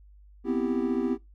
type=chord; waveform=triangle; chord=C major seventh; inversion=third; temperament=equal; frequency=246.9 / 261.6 / 329.6 / 392 Hz; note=B3 / C4 / E4 / G4; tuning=0 / 0 / 0 / 0 cents; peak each=-27 / -28 / -29 / -29 dBFS; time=0.44-1.18 s; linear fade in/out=50 ms; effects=noise-tail reverb RT60 0.2 s tail -21 dB re dry + added 50 Hz sine -50 dBFS peak until 1.34 s